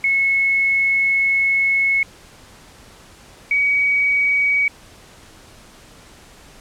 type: tone pair in turn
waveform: sine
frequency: 2190 / 2262 Hz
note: C#7 / C#7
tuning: -22 / +34 cents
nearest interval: minor second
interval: 56 cents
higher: second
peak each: -14 / -14 dBFS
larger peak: neither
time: 0.04-2.03 / 3.51-4.68 s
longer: first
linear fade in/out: 2 ms
effects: pink hiss -45 dBFS RMS until 6.6 s + low-pass 10000 Hz 12 dB/octave